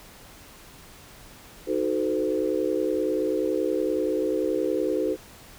sine chord, D# diminished seventh, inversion none, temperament equal with one note detuned, 311.1 / 370 / 440 / 511 Hz, D#4 / F#4 / A4 / C5, 0 / 0 / 0 / -41 cents, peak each -28 dBFS, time 1.66-5.17 s, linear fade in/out 50 ms, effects pink hiss -48 dBFS RMS until 5.58 s

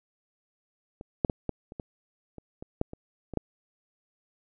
clicks, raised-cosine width 2 ms, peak -27 / -9 / -15 / -15 / -29 / -22 / -29 / -26 / -12 / -26 / -24 / -13 dBFS, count 12, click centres 1.011 / 1.248 / 1.298 / 1.493 / 1.721 / 1.798 / 2.383 / 2.625 / 2.814 / 2.934 / 3.337 / 3.373 s, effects none

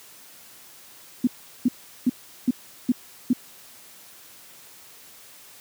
sine tone bursts, 248.3 Hz, B3, 9 cents sharp, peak -15 dBFS, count 6, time 1.24-3.332 s, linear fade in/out 5 ms, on 32 ms, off 380 ms, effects white hiss -48 dBFS RMS until 5.6 s + high-pass 80 Hz 12 dB/octave

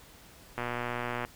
click train, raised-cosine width 0.5 ms, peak -18 dBFS, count 82, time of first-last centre 0.58-1.249 s, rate 121 Hz, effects pink hiss -54 dBFS RMS until 1.35 s

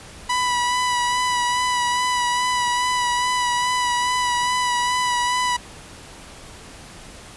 sawtooth tone with vibrato, 985 Hz, B5, 5 cents flat, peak -15 dBFS, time 0.29-5.57 s, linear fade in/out 10 ms, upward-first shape sine, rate 2.4 Hz, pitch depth 23 cents each way, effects pink hiss -41 dBFS RMS until 7.36 s + resampled to 24000 Hz

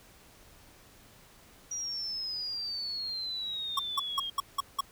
sine exponential sweep, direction down, 5780 to 3208 Hz, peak -33 dBFS, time 1.71-4.3 s, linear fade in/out 5 ms
square tone bursts, 1108.7 Hz, C#6, in tune, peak -26 dBFS, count 6, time 3.77-4.808 s, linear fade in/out 5 ms, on 23 ms, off 180 ms
effects pink hiss -57 dBFS RMS until 4.91 s

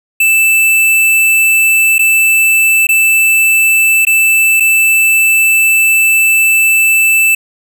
square tone with dropouts, 2644 Hz, E7, 5 cents sharp, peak -7 dBFS, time 0.2-7.35 s, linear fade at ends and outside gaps 5 ms, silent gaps 1.983-1.991 / 2.87-2.889 / 4.051-4.068 / 4.6-4.604 s, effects none

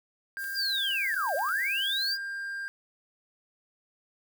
triangle tone, 1596 Hz, G6, 31 cents sharp, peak -31 dBFS, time 0.37-2.68 s, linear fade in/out 0 ms
white high-pass noise, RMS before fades -43 dBFS, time 0.37-2.18 s, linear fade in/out 50 ms, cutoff 9700 Hz, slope 12 dB/octave
clicks, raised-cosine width 0.2 ms, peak -32 dBFS, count 7, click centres 0.442 / 0.78 / 0.907 / 1.141 / 1.291 / 1.391 / 1.489 s
sine linear two-way sweep, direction down then up, 4978 to 523.3 to 4978 Hz, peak -27 dBFS, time 0.54-2.18 s, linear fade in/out 50 ms, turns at 1.35 s
effects none

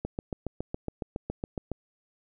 click train, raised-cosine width 2 ms, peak -18 dBFS, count 13, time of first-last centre 0.05-1.717 s, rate 7.2 Hz, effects none

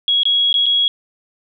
sine tone with dropouts, 3322 Hz, G#7, in tune, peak -12 dBFS, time 0.08-0.88 s, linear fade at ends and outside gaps 1 ms, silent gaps 0.233-0.254 / 0.528-0.541 / 0.658-0.664 s, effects none

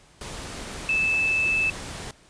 sine tone in noise, 2625 Hz, E7, 8 cents flat, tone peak -20 dBFS, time 0.89-1.7 s, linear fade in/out 2 ms, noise pink, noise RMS -36 dBFS, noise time 0.21-2.11 s, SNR +13 dB, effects pink hiss -55 dBFS RMS until 2.29 s + resampled to 22050 Hz

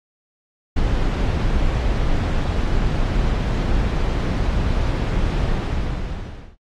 brown noise with ADSR envelope, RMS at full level -17 dBFS, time 0.76-6.57 s, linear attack 9 ms, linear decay 6 ms, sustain -2 dB, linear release 1100 ms, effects low-pass 5000 Hz 12 dB/octave + AAC 48 kbps

